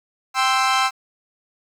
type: chord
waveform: sawtooth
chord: C major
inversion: second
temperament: equal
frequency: 784 / 1046.5 / 1318.5 Hz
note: G5 / C6 / E6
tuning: 0 / 0 / 0 cents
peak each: -17 dBFS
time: 0.34-0.91 s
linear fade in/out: 50 ms
effects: low-pass 7000 Hz 12 dB/octave + 8-bit